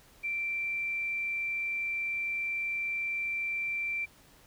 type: tone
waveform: sine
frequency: 2349 Hz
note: D7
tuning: in tune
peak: -30 dBFS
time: 0.23-4.06 s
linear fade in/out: 20 ms
effects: pink hiss -59 dBFS RMS until 4.46 s